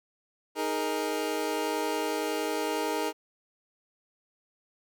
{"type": "chord", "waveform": "25% pulse", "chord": "D# suspended fourth", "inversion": "none", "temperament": "equal", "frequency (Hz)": [311.1, 415.3, 466.2], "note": ["D#4", "G#4", "A#4"], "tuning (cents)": [0, 0, 0], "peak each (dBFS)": -29, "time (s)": [0.55, 3.13], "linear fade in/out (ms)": 50, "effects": []}